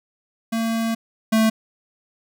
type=tone pair in turn; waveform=square; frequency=226.7 / 221.1 Hz; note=A#3 / A3; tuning=-48 / +9 cents; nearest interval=unison; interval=43 cents; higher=first; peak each=-21 / -15 dBFS; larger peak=second; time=0.52-0.95 / 1.32-1.5 s; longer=first; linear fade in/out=10 ms; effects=none